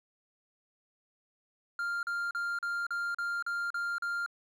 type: tone bursts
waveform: triangle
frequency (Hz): 1396.9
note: F6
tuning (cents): 0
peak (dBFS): -29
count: 9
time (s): 1.79-4.262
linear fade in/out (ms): 2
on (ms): 240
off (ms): 39
effects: none